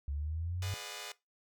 sine exponential sweep, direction up, 69.3 to 98 Hz, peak -34 dBFS, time 0.08-0.74 s, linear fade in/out 0 ms
5% pulse chord, G# diminished seventh, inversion none, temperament just, 415.3 / 498.4 / 598 / 717.6 Hz, G#4 / B4 / D5 / F5, 0 / +16 / +31 / +47 cents, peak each -37 dBFS, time 0.62-1.12 s, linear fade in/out 2 ms
effects noise-tail reverb RT60 0.2 s tail -19 dB re dry

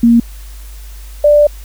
sine tone pair in turn, 233.9 / 589.4 Hz, A#3 / D5, +6 / +6 cents, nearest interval octave + major third, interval 1600 cents, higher second, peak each -4 dBFS, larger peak neither, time 0.03-0.2 / 1.24-1.47 s, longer second, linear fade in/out 5 ms, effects added 50 Hz sine -28 dBFS peak until 1.64 s + white hiss -41 dBFS RMS until 1.64 s

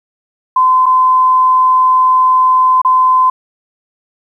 sine tone with dropouts, 1026 Hz, C6, 34 cents flat, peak -6 dBFS, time 0.56-3.3 s, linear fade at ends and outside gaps 5 ms, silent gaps 0.859-0.863 / 2.817-2.848 s, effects 8-bit

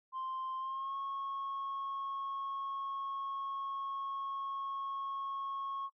sine tone with pitch glide, 1046.5 to 1094.7 Hz, C6 to C#6, 0 to -22 cents, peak -35 dBFS, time 0.12-5.9 s, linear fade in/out 50 ms, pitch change +78 cents, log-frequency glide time 0.57-0.96 s, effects noise-tail reverb RT60 0.1 s tail -25 dB re dry + tanh soft clip ceiling -34 dBFS

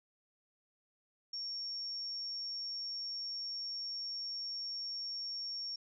sine tone, 5510 Hz, F8, 24 cents flat, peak -38 dBFS, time 1.33-5.76 s, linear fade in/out 5 ms, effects none

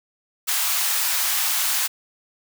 white high-pass noise, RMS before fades -22 dBFS, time 0.47-1.88 s, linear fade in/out 20 ms, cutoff 790 Hz, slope 24 dB/octave, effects none

